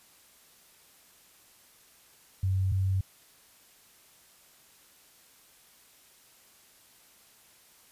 sine tone pair in turn, 94.8 / 95.22 Hz, F#2 / G2, +43 / -50 cents, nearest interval unison, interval 7 cents, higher second, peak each -24 dBFS, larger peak neither, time 2.43-2.72 / 2.72-3.01 s, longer neither, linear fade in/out 5 ms, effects white hiss -59 dBFS RMS until 7.91 s + resampled to 32000 Hz

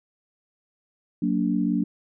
sine chord, Gb augmented, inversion none, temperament just, 185 / 231.2 / 289.1 Hz, Gb3 / Bb3 / D4, 0 / -14 / -27 cents, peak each -25 dBFS, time 1.22-1.84 s, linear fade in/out 5 ms, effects none

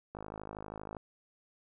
click train, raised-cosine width 1 ms, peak -28 dBFS, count 44, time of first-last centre 0.15-0.967 s, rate 52.6 Hz, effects none

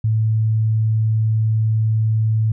sine tone, 110 Hz, A2, in tune, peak -14 dBFS, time 0.04-2.52 s, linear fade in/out 5 ms, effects none

